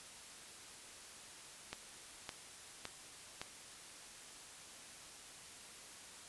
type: click train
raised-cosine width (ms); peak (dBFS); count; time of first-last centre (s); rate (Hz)
0.2; -24; 4; 1.73-3.415; 1.78
effects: white hiss -54 dBFS RMS until 6.28 s + resampled to 24000 Hz